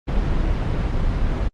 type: noise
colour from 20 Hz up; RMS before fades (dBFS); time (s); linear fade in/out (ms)
brown; -20; 0.07-1.49; 20
effects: low-pass 4000 Hz 12 dB/octave + Opus 24 kbps